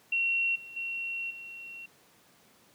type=tone with level steps; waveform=sine; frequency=2732 Hz; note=F7; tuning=39 cents flat; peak=-25 / -43 / -32 / -41 dBFS; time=0.12-1.86 s; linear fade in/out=5 ms; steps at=0.55 / 0.76 / 1.3 s; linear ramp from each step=10 ms; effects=pink hiss -61 dBFS RMS until 2.74 s + high-pass 150 Hz 12 dB/octave